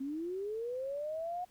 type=linear sweep; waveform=sine; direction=up; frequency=261.6 to 730 Hz; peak=-35 dBFS; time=0-1.45 s; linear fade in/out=10 ms; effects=pink hiss -66 dBFS RMS until 1.5 s